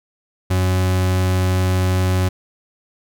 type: tone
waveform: 40% pulse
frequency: 92.5 Hz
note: F#2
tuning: in tune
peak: -14 dBFS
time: 0.5-2.29 s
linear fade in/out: 10 ms
effects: none